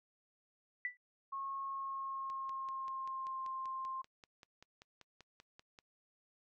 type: tone with exponential decay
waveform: sine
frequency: 1975.5 Hz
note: B6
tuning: in tune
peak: -32 dBFS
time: 0.85-0.97 s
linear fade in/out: 1 ms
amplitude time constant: 26 ms
type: tone with pitch glide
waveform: sine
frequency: 1089 to 1054.9 Hz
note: C#6 to C6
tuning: -31 to +14 cents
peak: -39 dBFS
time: 1.32-4.02 s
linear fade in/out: 10 ms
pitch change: -55 cents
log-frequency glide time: 1.64-3.45 s
type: click train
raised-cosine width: 0.2 ms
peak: -38 dBFS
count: 19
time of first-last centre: 2.3-5.788 s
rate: 5.16 Hz
effects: noise-tail reverb RT60 0.1 s tail -25 dB re dry